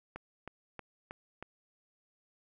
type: click train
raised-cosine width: 0.5 ms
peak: -27 dBFS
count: 5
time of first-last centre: 0.16-1.426 s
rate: 3.16 Hz
effects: none